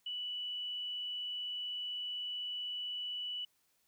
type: tone with frequency modulation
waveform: sine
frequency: 2960 Hz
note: F#7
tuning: in tune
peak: -37 dBFS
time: 0.06-3.45 s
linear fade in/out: 5 ms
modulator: 35.8 Hz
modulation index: 0.39
effects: white hiss -75 dBFS RMS until 3.87 s